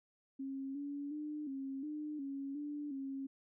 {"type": "tone with pitch steps", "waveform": "sine", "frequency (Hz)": [270.4, 285.1, 300.4, 270.3, 301.3, 275.6, 293.3, 271.2], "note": ["C#4", "C#4", "D4", "C#4", "D4", "C#4", "D4", "C#4"], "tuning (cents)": [-43, 49, 39, -44, 44, -10, -2, -38], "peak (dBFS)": -39, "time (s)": [0.39, 3.27], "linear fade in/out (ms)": 10, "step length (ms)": 360, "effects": []}